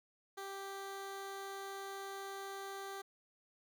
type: tone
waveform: 15% pulse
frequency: 392 Hz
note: G4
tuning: in tune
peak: -37 dBFS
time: 0.37-3.02 s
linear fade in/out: 10 ms
effects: none